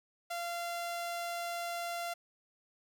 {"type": "tone", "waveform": "sawtooth", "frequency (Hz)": 689, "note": "F5", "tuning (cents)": -24, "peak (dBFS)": -32, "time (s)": [0.3, 2.14], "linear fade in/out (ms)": 10, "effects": []}